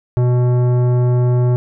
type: tone with tanh clipping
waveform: triangle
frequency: 123.47 Hz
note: B2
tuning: in tune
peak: -13 dBFS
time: 0.17-1.56 s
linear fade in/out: 0 ms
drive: 18 dB
effects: none